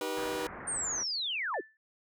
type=chord; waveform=sawtooth; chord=Eb augmented; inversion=none; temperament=just; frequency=311.1 / 388.9 / 486.1 Hz; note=Eb4 / G4 / B4; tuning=0 / -14 / -28 cents; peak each=-35 / -34 / -31 dBFS; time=0.01-0.47 s; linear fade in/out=2 ms
type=low-pass noise; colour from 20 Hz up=white; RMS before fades=-44 dBFS; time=0.16-1.04 s; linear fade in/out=20 ms; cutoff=1900 Hz; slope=48 dB/octave
type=linear sweep; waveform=sine; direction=down; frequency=8990 to 277.2 Hz; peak=-31 dBFS; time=0.67-1.61 s; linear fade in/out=10 ms
type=tone with exponential decay; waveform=sine; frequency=1760 Hz; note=A6; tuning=in tune; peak=-33 dBFS; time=1.54-1.77 s; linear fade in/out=1 ms; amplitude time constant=50 ms
effects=none